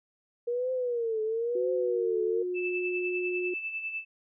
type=tone with vibrato; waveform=sine; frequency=472.6 Hz; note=A#4; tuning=24 cents sharp; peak=-27 dBFS; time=0.47-2.43 s; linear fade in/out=10 ms; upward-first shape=triangle; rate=1 Hz; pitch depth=160 cents each way
type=tone with pitch glide; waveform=sine; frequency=370 to 360.3 Hz; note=F#4 to F#4; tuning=0 to -46 cents; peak=-29 dBFS; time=1.55-3.54 s; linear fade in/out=5 ms; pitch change=-46 cents; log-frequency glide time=1.68-2.52 s
type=tone with tremolo; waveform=sine; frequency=2637 Hz; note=E7; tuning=in tune; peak=-30 dBFS; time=2.54-4.05 s; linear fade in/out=50 ms; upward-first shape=sine; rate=10 Hz; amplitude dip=55%
effects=none